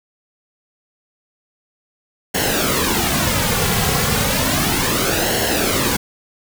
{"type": "noise with flanger", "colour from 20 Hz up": "pink", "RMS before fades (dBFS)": -18, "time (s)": [2.34, 5.97], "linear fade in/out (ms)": 10, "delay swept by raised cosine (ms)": [0.82, 3.32], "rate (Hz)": 0.33, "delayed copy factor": -0.65, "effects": []}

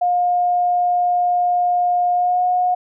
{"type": "tone with pitch glide", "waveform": "sine", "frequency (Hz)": [712, 723.6], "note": ["F5", "F#5"], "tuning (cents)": [33, -39], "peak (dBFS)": -14, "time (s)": [0.01, 2.75], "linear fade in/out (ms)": 10, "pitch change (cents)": 28, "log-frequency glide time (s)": [2.13, 2.43], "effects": []}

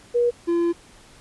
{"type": "tone pair in turn", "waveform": ["sine", "triangle"], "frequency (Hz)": [480, 341.5], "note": ["B4", "F4"], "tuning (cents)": [-49, -39], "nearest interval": "tritone", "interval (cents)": 590, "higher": "first", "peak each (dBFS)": -16, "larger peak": "neither", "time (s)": [[0.14, 0.31], [0.47, 0.73]], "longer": "second", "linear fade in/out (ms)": 20, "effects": ["pink hiss -50 dBFS RMS until 1.2 s", "resampled to 24000 Hz"]}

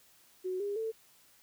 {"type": "tone with pitch steps", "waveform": "sine", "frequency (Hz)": [370, 405.8, 445.1], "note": ["F#4", "G#4", "A4"], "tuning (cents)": [0, -40, 20], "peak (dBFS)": -32, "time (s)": [0.44, 0.92], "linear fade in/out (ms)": 20, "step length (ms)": 160, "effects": ["white hiss -63 dBFS RMS until 1.42 s"]}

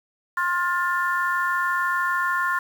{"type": "harmonic tone", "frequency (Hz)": 353.4, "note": "F4", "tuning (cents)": 21, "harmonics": [3, 4, 5], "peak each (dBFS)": [-24, -25, -26], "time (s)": [0.37, 2.59], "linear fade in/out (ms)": 5, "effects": ["7-bit"]}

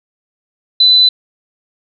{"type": "tone", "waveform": "sine", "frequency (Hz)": 4004, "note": "B7", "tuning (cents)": 23, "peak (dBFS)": -5, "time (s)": [0.8, 1.09], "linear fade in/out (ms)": 5, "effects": []}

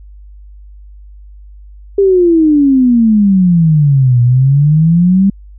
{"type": "exponential two-way sweep", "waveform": "sine", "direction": "down then up", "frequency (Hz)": [403.3, 119.5, 199.7], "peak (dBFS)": -5, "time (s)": [1.98, 5.3], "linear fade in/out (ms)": 5, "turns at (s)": 4.21, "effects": ["added 50 Hz sine -32 dBFS peak until 5.58 s"]}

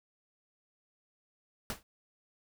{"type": "noise with exponential decay", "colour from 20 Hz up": "pink", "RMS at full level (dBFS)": -33, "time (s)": [1.7, 1.83], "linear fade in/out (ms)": 1, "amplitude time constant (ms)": 28, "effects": []}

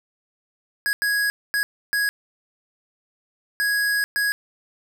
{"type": "tone bursts at uneven times", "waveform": "square", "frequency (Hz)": 1661.2, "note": "G#6", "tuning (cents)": 0, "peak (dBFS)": -20, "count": 6, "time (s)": [[0.86, 0.93], [1.02, 1.3], [1.54, 1.63], [1.93, 2.09], [3.6, 4.04], [4.16, 4.32]], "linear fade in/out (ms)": 0, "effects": []}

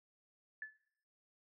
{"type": "tone with exponential decay", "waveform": "sine", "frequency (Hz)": 1734, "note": "A6", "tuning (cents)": -26, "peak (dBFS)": -38, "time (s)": [0.62, 0.77], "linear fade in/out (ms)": 2, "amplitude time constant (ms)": 31, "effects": ["noise-tail reverb RT60 0.7 s tail -18 dB re dry"]}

